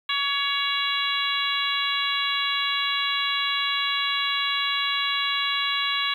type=harmonic tone with a mistuned harmonic; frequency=560 Hz; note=C#5; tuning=18 cents sharp; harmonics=2 / 3 / 4 / 5 / 6 / 7; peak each=-29 / -31 / -30 / -30 / -28 / -30 dBFS; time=0.09-6.14 s; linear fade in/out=5 ms; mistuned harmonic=2; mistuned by=+15 cents; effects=9-bit